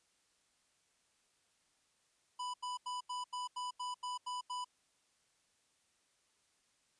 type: tone bursts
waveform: square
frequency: 993 Hz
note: B5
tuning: 9 cents sharp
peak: -39 dBFS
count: 10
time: 2.39-4.646 s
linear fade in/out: 10 ms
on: 150 ms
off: 84 ms
effects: white hiss -75 dBFS RMS until 6.99 s + resampled to 22050 Hz